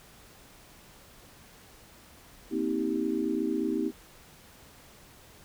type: chord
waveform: sine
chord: C minor seventh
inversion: third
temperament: equal with one note detuned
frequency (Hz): 233.1 / 261.6 / 318 / 392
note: Bb3 / C4 / Eb4 / G4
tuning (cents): 0 / 0 / +38 / 0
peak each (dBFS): -34 / -32 / -30 / -33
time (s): 2.5-3.92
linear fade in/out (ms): 50
effects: pink hiss -54 dBFS RMS until 5.44 s